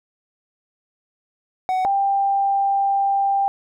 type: tone pair in turn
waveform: triangle / sine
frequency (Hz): 747 / 791.4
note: F#5 / G5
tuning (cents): +16 / +16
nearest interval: minor second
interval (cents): 100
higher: second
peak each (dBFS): -16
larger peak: neither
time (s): 1.69-1.85 / 1.85-3.48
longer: second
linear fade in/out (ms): 0
effects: none